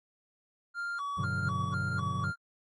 triangle tone with vibrato, 1259 Hz, D#6, 20 cents sharp, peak -31 dBFS, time 0.74-2.36 s, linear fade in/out 50 ms, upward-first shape square, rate 2 Hz, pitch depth 180 cents each way
triangle chord, G major seventh, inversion none, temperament equal, 98 / 123.47 / 146.83 / 185 Hz, G2 / B2 / D3 / F#3, 0 / 0 / 0 / 0 cents, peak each -33 / -35 / -36 / -37 dBFS, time 1.17-2.32 s, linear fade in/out 20 ms
effects AAC 32 kbps

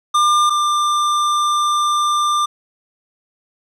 square tone pair in turn, 1200 / 1191.7 Hz, D6 / D6, +37 / +25 cents, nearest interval unison, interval 12 cents, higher first, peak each -12 / -15 dBFS, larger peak first, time 0.14-0.5 / 0.5-2.46 s, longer second, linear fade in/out 10 ms, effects low-pass 8000 Hz 12 dB/octave + 9-bit

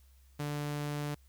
sawtooth tone, 146.83 Hz, D3, in tune, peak -30 dBFS, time 0.39-1.15 s, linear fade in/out 10 ms, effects added 66 Hz sine -58 dBFS peak until 1.28 s + white hiss -70 dBFS RMS until 1.28 s

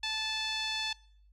5% pulse tone with low-pass filter, 874 Hz, A5, 12 cents flat, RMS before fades -34 dBFS, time 0.03-0.93 s, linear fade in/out 5 ms, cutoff 3800 Hz, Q 2.2, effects noise-tail reverb RT60 0.6 s tail -22 dB re dry + added 50 Hz sine -58 dBFS peak until 1.32 s

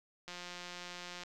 click train, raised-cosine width 0.2 ms, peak -28 dBFS, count 170, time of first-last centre 0.28-1.235 s, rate 177 Hz, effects none

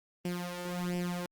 sawtooth tone with flanger, 177.2 Hz, F3, 25 cents sharp, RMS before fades -35 dBFS, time 0.25-1.26 s, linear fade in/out 2 ms, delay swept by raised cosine 0.37 to 2.27 ms, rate 1.4 Hz, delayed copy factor +0.75, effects Opus 24 kbps

